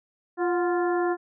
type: harmonic tone with a mistuned harmonic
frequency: 348.5 Hz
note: F4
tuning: 4 cents flat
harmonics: 1 / 2 / 3 / 4 / 5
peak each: -23 / -29 / -33 / -35 / -37 dBFS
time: 0.37-1.17 s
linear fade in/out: 50 ms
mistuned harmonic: 2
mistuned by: +64 cents
effects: none